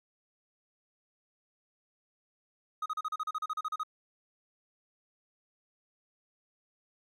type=tone bursts; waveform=triangle; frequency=1255 Hz; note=D#6; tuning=15 cents sharp; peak=-29 dBFS; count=14; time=2.82-3.834 s; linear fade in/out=5 ms; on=39 ms; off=36 ms; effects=none